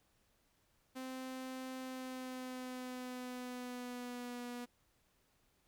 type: tone with pitch glide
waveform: sawtooth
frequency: 259.4 to 243.4 Hz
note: C4 to B3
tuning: -15 to -25 cents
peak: -39 dBFS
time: 0.95-4.66 s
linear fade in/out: 20 ms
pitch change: -110 cents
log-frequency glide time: 1.79-4.45 s
effects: pink hiss -75 dBFS RMS until 5.67 s